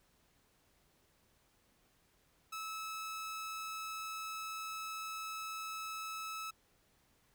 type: tone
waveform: sawtooth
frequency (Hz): 1301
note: E6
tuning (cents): -23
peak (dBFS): -37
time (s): 2.52-6.51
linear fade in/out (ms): 10
effects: pink hiss -72 dBFS RMS until 7.34 s